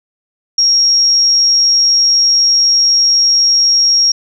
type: tone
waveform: sine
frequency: 5588 Hz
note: F8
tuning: in tune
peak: -7 dBFS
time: 0.58-4.12 s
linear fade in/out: 5 ms
effects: 8-bit